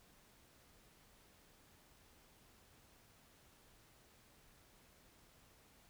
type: silence
effects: pink hiss -67 dBFS RMS until 5.89 s